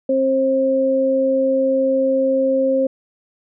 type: tone pair together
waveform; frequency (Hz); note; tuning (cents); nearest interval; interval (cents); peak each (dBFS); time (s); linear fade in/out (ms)
sine; 266.1 / 532.2; C4 / C5; +29 / +29; octave; 1200; -20 / -15; 0.09-2.87; 5
effects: none